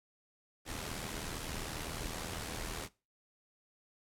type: noise with amplitude modulation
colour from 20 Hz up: pink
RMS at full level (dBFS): -38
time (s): 0.65-2.89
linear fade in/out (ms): 50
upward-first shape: sine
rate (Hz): 79.7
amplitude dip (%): 60
effects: noise-tail reverb RT60 0.3 s tail -21 dB re dry + low-pass 12000 Hz 12 dB/octave